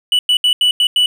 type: tone bursts at uneven times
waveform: triangle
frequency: 2960 Hz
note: F#7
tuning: in tune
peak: -8 dBFS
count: 6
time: 0.12-0.19 / 0.29-0.37 / 0.44-0.53 / 0.61-0.71 / 0.8-0.87 / 0.96-1.06 s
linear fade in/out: 2 ms
effects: none